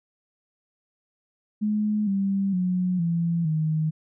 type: tone with pitch steps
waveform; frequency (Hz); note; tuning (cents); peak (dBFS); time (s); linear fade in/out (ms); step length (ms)
sine; 211.3 / 196.01 / 181.83 / 168.68 / 156.48; G#3 / G3 / F#3 / E3 / D#3; +30 / 0 / -30 / +40 / +10; -21; 1.61-3.91; 20; 460
effects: none